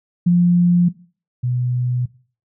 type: tone pair in turn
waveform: sine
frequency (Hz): 175.4 / 124.03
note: F3 / B2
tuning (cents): +8 / +8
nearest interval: tritone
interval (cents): 600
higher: first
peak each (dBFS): -10 / -17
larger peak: first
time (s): 0.26-0.89 / 1.43-2.06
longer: neither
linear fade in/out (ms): 10
effects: noise-tail reverb RT60 0.4 s tail -18 dB re dry